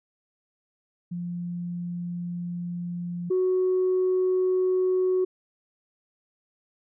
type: tone pair in turn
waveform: sine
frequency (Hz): 174.61 / 370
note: F3 / F#4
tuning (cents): 0 / 0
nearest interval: octave + minor second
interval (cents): 1300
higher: second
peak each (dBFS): -29 / -19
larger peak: second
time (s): 1.11-3.3 / 3.3-5.25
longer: first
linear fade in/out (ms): 10
effects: tanh soft clip ceiling -17 dBFS